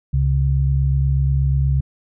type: tone pair together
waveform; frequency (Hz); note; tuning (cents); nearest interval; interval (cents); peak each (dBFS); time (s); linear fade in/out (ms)
sine; 68.3 / 136.6; C#2 / C#3; -25 / -25; octave; 1200; -17; 0.13-1.81; 10
effects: none